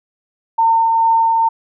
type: tone with tremolo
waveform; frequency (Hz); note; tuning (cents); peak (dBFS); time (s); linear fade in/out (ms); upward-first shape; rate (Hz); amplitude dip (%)
sine; 908; A#5; -46; -9; 0.58-1.49; 10; triangle; 2.3; 25
effects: none